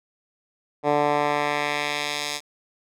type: tone with band-pass filter sweep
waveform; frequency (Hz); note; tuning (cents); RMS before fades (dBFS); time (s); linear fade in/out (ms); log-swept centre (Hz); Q
10% pulse; 146.83; D3; 0; -24; 0.83-2.41; 50; 640 to 5500; 0.94
effects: none